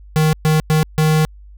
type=tone bursts at uneven times; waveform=square; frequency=155.8 Hz; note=D#3; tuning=3 cents sharp; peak=-12 dBFS; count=4; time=0.16-0.33 / 0.45-0.6 / 0.7-0.83 / 0.98-1.25 s; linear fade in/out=0 ms; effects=added 50 Hz sine -37 dBFS peak until 1.57 s